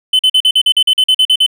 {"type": "tone bursts", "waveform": "triangle", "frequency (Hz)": 3040, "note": "F#7", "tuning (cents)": 46, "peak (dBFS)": -5, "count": 13, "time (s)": [0.13, 1.464], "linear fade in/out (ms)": 5, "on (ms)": 62, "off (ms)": 44, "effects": []}